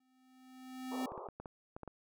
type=tone with exponential growth; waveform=square; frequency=257.7 Hz; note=C4; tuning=26 cents flat; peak=-35 dBFS; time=0-1.06 s; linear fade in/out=5 ms; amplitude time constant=230 ms
type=band-pass noise; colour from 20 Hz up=pink; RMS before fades=-46 dBFS; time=0.91-1.28 s; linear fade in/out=10 ms; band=370 to 1200 Hz; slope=96 dB/octave
type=clicks; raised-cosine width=1 ms; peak=-31 dBFS; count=8; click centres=1.12 / 1.178 / 1.287 / 1.4 / 1.458 / 1.765 / 1.833 / 1.877 s
effects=none